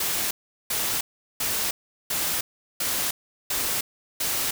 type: noise bursts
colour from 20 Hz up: white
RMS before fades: -26 dBFS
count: 7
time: 0-4.51 s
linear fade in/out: 5 ms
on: 310 ms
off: 390 ms
effects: none